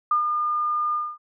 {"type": "tone with ADSR envelope", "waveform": "sine", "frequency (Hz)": 1211, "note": "D#6", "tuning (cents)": -47, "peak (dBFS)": -16, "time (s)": [0.11, 1.18], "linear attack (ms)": 4, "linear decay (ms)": 110, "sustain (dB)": -5, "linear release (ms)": 240, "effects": []}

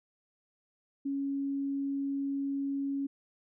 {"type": "tone", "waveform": "sine", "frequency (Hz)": 277.2, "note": "C#4", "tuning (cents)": 0, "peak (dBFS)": -30, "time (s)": [1.05, 3.07], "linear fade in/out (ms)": 10, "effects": []}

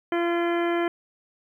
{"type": "harmonic tone", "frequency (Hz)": 342.7, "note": "F4", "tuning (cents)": -33, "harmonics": [1, 2, 3, 4, 5, 6, 7, 9], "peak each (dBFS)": [-23, -29, -34, -35, -35, -37, -41, -42], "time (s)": [0.12, 0.88], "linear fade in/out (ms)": 2, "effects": ["10-bit"]}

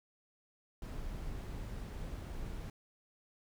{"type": "noise", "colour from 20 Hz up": "brown", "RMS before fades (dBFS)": -42, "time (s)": [0.82, 2.7], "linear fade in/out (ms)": 2, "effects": []}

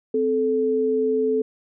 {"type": "tone pair together", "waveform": "sine", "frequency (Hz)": [259.3, 436.1], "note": ["C4", "A4"], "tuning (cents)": [-15, -15], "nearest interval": "major sixth", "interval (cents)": 900, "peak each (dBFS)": [-25, -19], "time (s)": [0.14, 1.42], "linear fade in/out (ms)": 5, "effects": []}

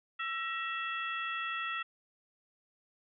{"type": "harmonic tone with a mistuned harmonic", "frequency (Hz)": 667, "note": "E5", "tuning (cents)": 20, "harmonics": [2, 3, 4, 5], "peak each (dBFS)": [-37, -39, -40, -44], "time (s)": [0.19, 1.83], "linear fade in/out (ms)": 10, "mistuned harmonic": 3, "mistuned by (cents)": -89, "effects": []}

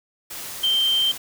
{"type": "tone in noise", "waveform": "sine", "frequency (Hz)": 3136, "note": "G7", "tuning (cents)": 0, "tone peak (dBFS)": -17, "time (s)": [0.63, 1.12], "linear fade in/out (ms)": 10, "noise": "white", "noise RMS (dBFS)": -34, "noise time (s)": [0.3, 1.18], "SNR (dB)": 14, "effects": []}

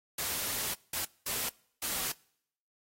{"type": "noise bursts at uneven times", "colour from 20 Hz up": "white", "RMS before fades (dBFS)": -34, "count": 4, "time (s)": [[0.18, 0.74], [0.93, 1.05], [1.26, 1.49], [1.82, 2.12]], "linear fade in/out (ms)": 5, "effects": ["noise-tail reverb RT60 0.7 s tail -25 dB re dry", "AAC 48 kbps"]}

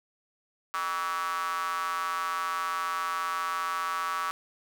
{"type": "tone with high-pass filter", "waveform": "square", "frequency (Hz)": 87.4, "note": "F2", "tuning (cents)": 2, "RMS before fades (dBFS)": -31, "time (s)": [0.74, 4.31], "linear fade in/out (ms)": 0, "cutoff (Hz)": 1200, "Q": 8.6, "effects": []}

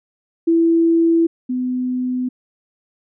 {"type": "tone pair in turn", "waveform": "sine", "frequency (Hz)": [332, 252.2], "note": ["E4", "B3"], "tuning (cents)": [12, 36], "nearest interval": "perfect fourth", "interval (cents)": 476, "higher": "first", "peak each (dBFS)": [-11, -18], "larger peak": "first", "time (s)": [[0.47, 1.27], [1.49, 2.29]], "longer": "neither", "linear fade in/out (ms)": 10, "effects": []}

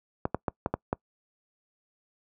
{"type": "clicks", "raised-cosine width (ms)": 1, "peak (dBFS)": -12, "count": 6, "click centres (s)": [0.254, 0.346, 0.482, 0.661, 0.74, 0.929], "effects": ["noise-tail reverb RT60 0.1 s tail -25 dB re dry", "high-pass 60 Hz 12 dB/octave"]}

